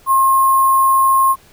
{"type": "tone with sample-and-hold", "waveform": "sine", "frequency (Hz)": 1069, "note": "C6", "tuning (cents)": 37, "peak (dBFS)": -9, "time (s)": [0.06, 1.36], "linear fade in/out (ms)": 50, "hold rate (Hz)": 11025, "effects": ["pink hiss -48 dBFS RMS until 1.52 s"]}